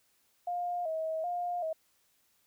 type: tone with vibrato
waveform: sine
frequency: 672 Hz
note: E5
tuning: 33 cents sharp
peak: -31 dBFS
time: 0.47-1.73 s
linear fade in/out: 5 ms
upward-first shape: square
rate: 1.3 Hz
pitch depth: 87 cents each way
effects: white hiss -71 dBFS RMS until 2.46 s